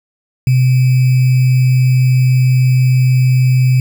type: tone with sample-and-hold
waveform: sine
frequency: 128.1 Hz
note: C3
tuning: 36 cents flat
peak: -7 dBFS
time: 0.47-3.8 s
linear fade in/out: 2 ms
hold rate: 2450 Hz
effects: none